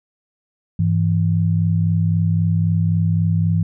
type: tone pair together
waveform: sine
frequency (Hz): 100.89 / 164.7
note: G#2 / E3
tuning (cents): -50 / -1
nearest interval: minor sixth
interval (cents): 849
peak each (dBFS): -17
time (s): 0.79-3.63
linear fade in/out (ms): 5
effects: none